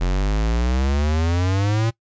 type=exponential sweep; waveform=square; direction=up; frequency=43.65 to 115.8 Hz; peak=-18 dBFS; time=0-1.91 s; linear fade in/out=20 ms; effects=noise-tail reverb RT60 0.1 s tail -22 dB re dry + resampled to 16000 Hz